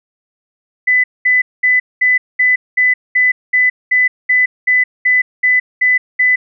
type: tone bursts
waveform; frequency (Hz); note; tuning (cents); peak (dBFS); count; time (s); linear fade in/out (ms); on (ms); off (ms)
sine; 2002; B6; +23; -8; 15; 0.87-6.36; 10; 170; 210
effects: none